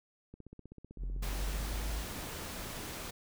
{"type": "click train", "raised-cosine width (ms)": 3, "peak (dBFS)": -36, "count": 29, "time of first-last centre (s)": [0.34, 2.112], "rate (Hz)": 15.8}
{"type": "exponential sweep", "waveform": "triangle", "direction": "up", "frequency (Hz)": [43.65, 54], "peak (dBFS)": -32, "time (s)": [0.97, 2.06], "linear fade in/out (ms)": 50}
{"type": "noise", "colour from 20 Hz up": "pink", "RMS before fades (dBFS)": -42, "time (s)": [1.22, 3.11], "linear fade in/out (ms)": 10}
{"effects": []}